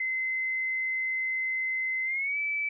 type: tone with pitch glide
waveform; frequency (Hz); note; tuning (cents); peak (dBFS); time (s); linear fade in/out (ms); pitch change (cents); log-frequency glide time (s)
sine; 2056 to 2308; C7 to D7; -31 to -31; -27; 0-2.69; 5; +200; 2.04-2.38
effects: none

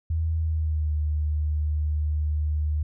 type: tone with pitch glide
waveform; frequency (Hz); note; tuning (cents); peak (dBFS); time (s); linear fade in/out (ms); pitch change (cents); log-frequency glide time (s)
sine; 80.7 to 75.73; E2 to D#2; -36 to -46; -22; 0.1-2.83; 5; -110; 0.37-0.94
effects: none

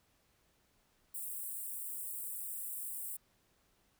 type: high-pass noise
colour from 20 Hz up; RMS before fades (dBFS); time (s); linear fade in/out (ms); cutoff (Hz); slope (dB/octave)
white; -42; 1.14-3.17; 10; 7900; 96
effects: pink hiss -73 dBFS RMS until 3.99 s

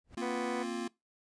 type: noise with exponential growth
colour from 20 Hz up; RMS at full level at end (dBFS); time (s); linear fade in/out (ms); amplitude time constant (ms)
brown; -42; 0.04-0.15; 5; 22
type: chord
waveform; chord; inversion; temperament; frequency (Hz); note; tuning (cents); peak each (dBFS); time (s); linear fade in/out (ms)
square; Bb suspended second; none; just; 233.1 / 262.2 / 349.6; Bb3 / C4 / F4; 0 / +4 / +2; -39 / -42 / -39; 0.17-0.88; 5
type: harmonic tone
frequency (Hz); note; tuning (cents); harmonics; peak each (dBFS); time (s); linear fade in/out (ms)
246.9; B3; 0; 2 / 3 / 4 / 5 / 6 / 7 / 8 / 9; -38 / -41 / -44 / -48 / -51 / -51 / -50 / -50; 0.21-0.64; 20
effects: noise-tail reverb RT60 0.2 s tail -22 dB re dry + resampled to 22050 Hz

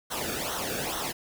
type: noise with flanger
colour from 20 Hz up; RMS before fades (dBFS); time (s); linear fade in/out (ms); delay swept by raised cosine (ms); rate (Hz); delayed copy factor
pink; -32; 0.1-1.13; 20; 0.41 to 1.01; 2.3; -0.8
effects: none

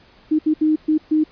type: tone bursts at uneven times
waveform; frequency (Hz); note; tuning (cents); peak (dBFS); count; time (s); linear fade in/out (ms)
sine; 309.6; D#4; -9; -13; 5; 0.31-0.39 / 0.46-0.54 / 0.61-0.76 / 0.88-0.98 / 1.11-1.24; 10
effects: pink hiss -51 dBFS RMS until 1.31 s + resampled to 11025 Hz

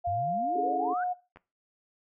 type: tone with pitch glide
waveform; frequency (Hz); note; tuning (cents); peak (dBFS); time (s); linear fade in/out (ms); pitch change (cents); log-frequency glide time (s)
sine; 698.5 to 722.7; F5 to F#5; 0 to -41; -27; 0.04-1.14; 20; +59; 0.39-0.71
type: exponential sweep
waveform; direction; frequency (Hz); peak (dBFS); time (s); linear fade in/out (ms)
sine; up; 83.8 to 1568; -35; 0.07-1.04; 5
type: chord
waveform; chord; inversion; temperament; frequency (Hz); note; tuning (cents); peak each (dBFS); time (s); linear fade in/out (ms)
sine; A major seventh; first; equal; 277.2 / 329.6 / 415.3 / 440; C#4 / E4 / G#4 / A4; 0 / 0 / 0 / 0; -37; 0.55-0.94; 10
type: clicks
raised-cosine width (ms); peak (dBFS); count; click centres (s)
0.5; -35; 2; 1.36 / 1.371
effects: noise-tail reverb RT60 0.3 s tail -19 dB re dry

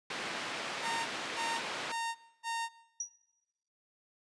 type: band-pass noise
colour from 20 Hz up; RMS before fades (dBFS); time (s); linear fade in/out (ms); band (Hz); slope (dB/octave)
white; -39; 0.1-1.92; 5; 210 to 2900; 12
type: tone bursts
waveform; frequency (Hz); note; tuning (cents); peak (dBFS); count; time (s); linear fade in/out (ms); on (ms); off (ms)
sawtooth; 920; A#5; -23; -30; 4; 0.81-2.69; 50; 260; 280
type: tone with exponential decay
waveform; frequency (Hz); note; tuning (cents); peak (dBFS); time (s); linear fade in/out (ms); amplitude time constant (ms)
sine; 5800; F#8; -35; -30; 3-3.15; 5; 31
effects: noise-tail reverb RT60 1.0 s tail -19 dB re dry + resampled to 22050 Hz

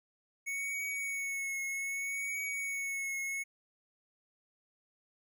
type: tone with vibrato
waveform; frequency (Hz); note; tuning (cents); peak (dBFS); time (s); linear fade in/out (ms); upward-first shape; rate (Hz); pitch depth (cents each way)
square; 2215; C#7; -2; -35; 0.46-3.44; 20; triangle; 0.64; 35
effects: none

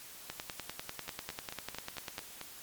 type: two click trains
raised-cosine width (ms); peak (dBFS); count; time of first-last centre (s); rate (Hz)
0.2; -23 / -20; 7 / 20; 1.08-2.413 / 0.3-2.181; 4.5 / 10.1
effects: white hiss -50 dBFS RMS until 2.62 s + MP3 96 kbps

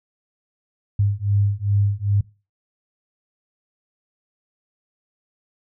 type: beating tone pair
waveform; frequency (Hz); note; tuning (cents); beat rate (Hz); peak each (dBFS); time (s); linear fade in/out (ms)
sine; 100 / 102.5; G2 / G#2; +35 / -22; 2.5; -20; 0.99-2.21; 5
effects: noise-tail reverb RT60 0.3 s tail -21 dB re dry

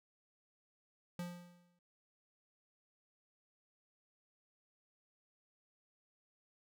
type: tone with exponential decay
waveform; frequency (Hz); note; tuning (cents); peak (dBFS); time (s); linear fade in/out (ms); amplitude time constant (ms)
square; 175.5; F3; +9; -39; 1.19-1.79; 2; 130
effects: none

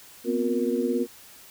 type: tone cluster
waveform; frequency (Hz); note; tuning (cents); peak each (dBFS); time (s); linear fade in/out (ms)
sine; 241.5 / 259.5 / 357.7 / 469; B3 / C4 / F4 / A#4; -39 / -14 / +41 / +11; -28; 0.24-1.07; 50
effects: white hiss -49 dBFS RMS until 1.5 s

